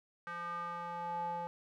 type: tone with band-pass filter sweep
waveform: square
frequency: 172.6 Hz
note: F3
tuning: 20 cents flat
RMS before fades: -40 dBFS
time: 0.27-1.47 s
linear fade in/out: 0 ms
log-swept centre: 1400 to 760 Hz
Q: 5.6
effects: none